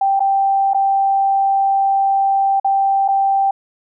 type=tone with dropouts; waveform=sine; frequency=784 Hz; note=G5; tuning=in tune; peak=-12 dBFS; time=0.01-3.51 s; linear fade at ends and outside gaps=5 ms; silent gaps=0.195-0.203 / 0.735-0.745 / 2.599-2.645 / 3.08-3.085 s; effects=none